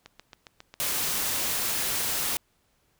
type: click train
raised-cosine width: 0.2 ms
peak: -26 dBFS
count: 7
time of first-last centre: 0.06-0.876 s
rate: 7.35 Hz
type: noise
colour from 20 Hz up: white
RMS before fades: -28 dBFS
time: 0.8-2.37 s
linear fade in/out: 0 ms
effects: pink hiss -69 dBFS RMS until 2.99 s